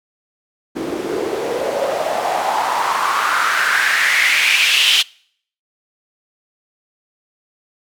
white noise with band-pass filter sweep, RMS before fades -17 dBFS, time 0.75-5.03 s, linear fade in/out 20 ms, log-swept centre 310 to 3200 Hz, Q 4.4, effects noise-tail reverb RT60 0.6 s tail -25 dB re dry

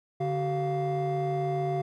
triangle tone cluster, 145 / 379.6 / 698 Hz, D3 / F#4 / F5, -22 / +44 / -1 cents, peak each -28 dBFS, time 0.2-1.82 s, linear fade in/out 10 ms, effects tanh soft clip ceiling -18 dBFS

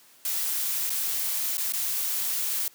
blue noise with dropouts, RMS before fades -28 dBFS, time 0.25-2.68 s, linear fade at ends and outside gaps 2 ms, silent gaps 0.897-0.902 / 1.572-1.58 / 1.723-1.735 s, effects white hiss -56 dBFS RMS until 2.74 s + high-pass 150 Hz 12 dB/octave

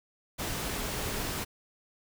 sine tone in noise, 415.3 Hz, G#4, in tune, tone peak -44 dBFS, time 0.68-1.21 s, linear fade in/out 20 ms, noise pink, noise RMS -34 dBFS, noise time 0.38-1.45 s, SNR -13 dB, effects none

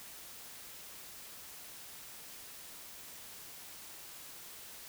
silence, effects white hiss -50 dBFS RMS until 4.88 s

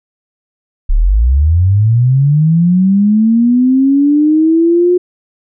sine linear sweep, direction up, 31.03 to 361.5 Hz, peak -6 dBFS, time 0.89-4.98 s, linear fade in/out 10 ms, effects none

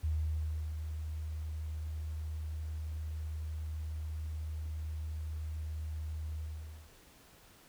sine tone with ADSR envelope, 77.78 Hz, D#2, in tune, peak -29 dBFS, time 0.03-6.92 s, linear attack 13 ms, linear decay 690 ms, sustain -7 dB, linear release 540 ms, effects pink hiss -60 dBFS RMS until 7.68 s

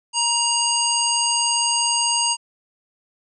harmonic tone with a mistuned harmonic, 942 Hz, A#5, 18 cents sharp, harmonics 1 / 3 / 5 / 7 / 9, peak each -24 / -24 / -24 / -24 / -24 dBFS, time 0.13-2.37 s, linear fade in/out 50 ms, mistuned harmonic 5, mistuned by +26 cents, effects none

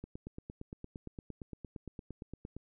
click train, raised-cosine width 3 ms, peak -30 dBFS, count 23, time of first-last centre 0.04-2.566 s, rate 8.71 Hz, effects none

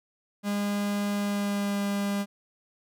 45% pulse tone with pitch glide, 203.8 to 201.2 Hz, G#3 to G3, -32 to +45 cents, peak -26 dBFS, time 0.43-2.26 s, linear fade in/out 50 ms, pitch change -23 cents, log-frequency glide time 1.14-1.85 s, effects none

